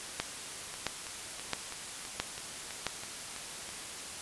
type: two click trains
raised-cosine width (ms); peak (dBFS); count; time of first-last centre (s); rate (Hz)
0.2; -24 / -12; 10 / 5; 0.74-3.691 / 0.2-2.867; 3.05 / 1.5
effects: white hiss -42 dBFS RMS until 4.21 s + resampled to 24000 Hz